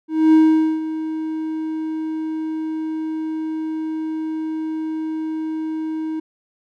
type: tone with ADSR envelope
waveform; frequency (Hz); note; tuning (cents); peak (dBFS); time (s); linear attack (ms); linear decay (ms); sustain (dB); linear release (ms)
triangle; 315.9; D#4; +26; -6; 0.08-6.2; 250; 470; -14; 7
effects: none